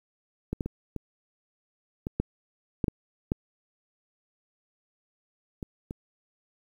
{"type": "clicks", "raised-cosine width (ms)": 3, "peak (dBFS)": [-16, -17, -19, -21, -18, -12, -12, -13, -12, -22, -22], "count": 11, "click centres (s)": [0.53, 0.608, 0.66, 0.963, 2.069, 2.2, 2.842, 2.882, 3.319, 5.628, 5.909], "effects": ["9-bit"]}